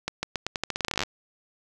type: accelerating click train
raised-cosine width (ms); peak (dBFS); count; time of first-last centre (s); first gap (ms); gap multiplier
0.2; -10; 20; 0.08-1.034; 150; 0.85
effects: none